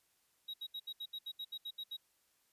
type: tone bursts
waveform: triangle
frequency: 3827 Hz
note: A#7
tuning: 45 cents sharp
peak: -39 dBFS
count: 12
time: 0.48-1.969 s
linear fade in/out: 10 ms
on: 59 ms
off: 71 ms
effects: white hiss -75 dBFS RMS until 2.52 s + resampled to 32000 Hz